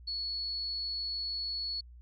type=tone; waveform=sine; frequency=4393 Hz; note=C#8; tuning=16 cents flat; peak=-33 dBFS; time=0.07-1.81 s; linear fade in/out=10 ms; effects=added 60 Hz sine -49 dBFS peak until 2.01 s